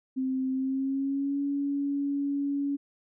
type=tone with pitch glide; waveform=sine; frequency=261.6 to 282 Hz; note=C4 to C#4; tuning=0 to +30 cents; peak=-26 dBFS; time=0.16-2.77 s; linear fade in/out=20 ms; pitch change=+130 cents; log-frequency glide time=0.51-1.4 s; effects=none